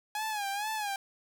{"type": "tone with vibrato", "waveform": "sawtooth", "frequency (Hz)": 831, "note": "G#5", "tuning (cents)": 1, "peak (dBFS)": -28, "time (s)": [0.15, 0.96], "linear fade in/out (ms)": 2, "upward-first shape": "sine", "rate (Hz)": 2.2, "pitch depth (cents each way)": 94, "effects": []}